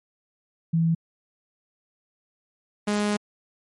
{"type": "tone pair in turn", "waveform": ["sine", "sawtooth"], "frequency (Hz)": [164.81, 207.6], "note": ["E3", "G#3"], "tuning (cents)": [0, 0], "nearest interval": "major third", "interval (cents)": 400, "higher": "second", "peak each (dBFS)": -18, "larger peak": "neither", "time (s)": [[0.73, 0.95], [2.87, 3.17]], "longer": "second", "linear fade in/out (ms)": 10, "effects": ["MP3 48 kbps"]}